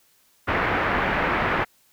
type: low-pass noise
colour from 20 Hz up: white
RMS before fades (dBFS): -23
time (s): 0.47-1.65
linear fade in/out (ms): 20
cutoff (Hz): 2000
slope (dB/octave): 24
effects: white hiss -61 dBFS RMS until 1.92 s